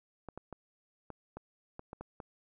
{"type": "clicks", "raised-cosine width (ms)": 1, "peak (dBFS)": -29, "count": 9, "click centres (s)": [0.287, 0.376, 0.527, 1.103, 1.37, 1.794, 1.931, 2.01, 2.202], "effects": []}